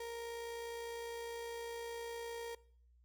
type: tone with amplitude modulation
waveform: 35% pulse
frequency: 466.2 Hz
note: A#4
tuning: in tune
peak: -39 dBFS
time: 0-2.55 s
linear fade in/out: 5 ms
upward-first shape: sine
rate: 59.8 Hz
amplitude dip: 30%
effects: noise-tail reverb RT60 0.6 s tail -21 dB re dry + added 60 Hz sine -64 dBFS peak until 3.04 s